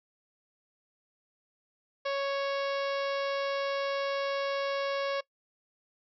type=harmonic tone; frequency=554.4 Hz; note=C#5; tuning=in tune; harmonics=1 / 2 / 3 / 4 / 5 / 6 / 7 / 8 / 9 / 10; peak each=-30 / -36 / -40 / -42 / -44 / -46 / -47 / -48 / -49 / -50 dBFS; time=2.05-5.21 s; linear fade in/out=10 ms; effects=noise-tail reverb RT60 0.1 s tail -22 dB re dry